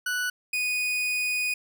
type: tone pair in turn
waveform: 40% pulse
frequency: 1480 / 2480 Hz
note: F#6 / D#7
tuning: 0 / -6 cents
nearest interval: major sixth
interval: 894 cents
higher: second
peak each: -25 / -24 dBFS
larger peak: second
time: 0.06-0.3 / 0.53-1.54 s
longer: second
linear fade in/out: 5 ms
effects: none